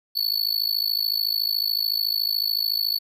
square tone with amplitude modulation, 4435 Hz, C#8, in tune, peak -18 dBFS, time 0.15-2.99 s, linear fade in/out 20 ms, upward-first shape sine, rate 53.8 Hz, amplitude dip 95%, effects none

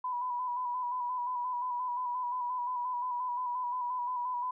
sine tone with vibrato, 987.8 Hz, B5, in tune, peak -31 dBFS, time 0.04-4.51 s, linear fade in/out 5 ms, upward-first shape square, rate 5.7 Hz, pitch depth 32 cents each way, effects none

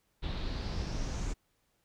brown noise with low-pass filter sweep, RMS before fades -35 dBFS, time 0.22-1.34 s, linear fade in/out 20 ms, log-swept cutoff 3600 to 7100 Hz, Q 4.1, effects pink hiss -75 dBFS RMS until 1.84 s

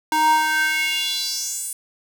square tone with high-pass filter sweep, 311.1 Hz, D#4, in tune, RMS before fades -21 dBFS, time 0.12-1.73 s, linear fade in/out 2 ms, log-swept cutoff 680 to 9700 Hz, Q 3.9, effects none

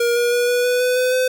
square tone with pitch steps, 474.3 / 479.3 / 484.3 / 489.3 / 494.4 / 499.6 / 504.8 / 510.1 Hz, A#4 / A#4 / B4 / B4 / B4 / B4 / B4 / C5, +30 / +48 / -34 / -16 / +2 / +20 / +38 / -44 cents, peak -16 dBFS, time 0-1.28 s, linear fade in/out 5 ms, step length 160 ms, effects none

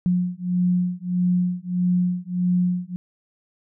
sine beating tone pair, 178.5 / 180.1 Hz, F3 / F#3, +38 / -46 cents, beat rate 1.6 Hz, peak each -22 dBFS, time 0.06-2.96 s, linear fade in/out 0 ms, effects none

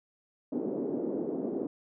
white band-pass noise, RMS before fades -33 dBFS, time 0.52-1.67 s, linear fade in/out 5 ms, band 230 to 410 Hz, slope 24 dB/octave, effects none

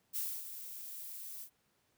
violet noise with ADSR envelope, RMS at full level -36 dBFS, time 0.13-1.5 s, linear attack 34 ms, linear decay 270 ms, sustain -10 dB, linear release 83 ms, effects pink hiss -75 dBFS RMS until 1.97 s + high-pass 80 Hz 12 dB/octave

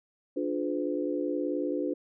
sine chord, D diminished seventh, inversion none, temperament just, 293.7 / 352.4 / 422.9 / 507.5 Hz, D4 / F4 / Ab4 / Cb5, 0 / +16 / +31 / +47 cents, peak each -31 / -33 / -37 / -34 dBFS, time 0.36-1.94 s, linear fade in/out 10 ms, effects none

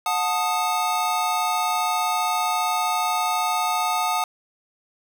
square chord, D# diminished, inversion first, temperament equal with one note detuned, 727.7 / 880 / 1244.5 Hz, F#5 / A5 / D#6, -29 / 0 / 0 cents, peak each -26 dBFS, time 0.06-4.24 s, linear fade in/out 2 ms, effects none

